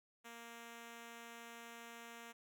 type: tone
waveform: 5% pulse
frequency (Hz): 233.1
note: A#3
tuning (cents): 0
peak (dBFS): -40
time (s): 0.24-2.33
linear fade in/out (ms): 20
effects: none